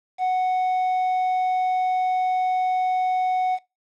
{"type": "tone with quantisation", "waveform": "triangle", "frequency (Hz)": 740, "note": "F#5", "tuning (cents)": 0, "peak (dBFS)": -17, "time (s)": [0.18, 3.59], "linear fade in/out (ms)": 50, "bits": 7, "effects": ["noise-tail reverb RT60 0.2 s tail -20 dB re dry", "low-pass 4000 Hz 12 dB/octave"]}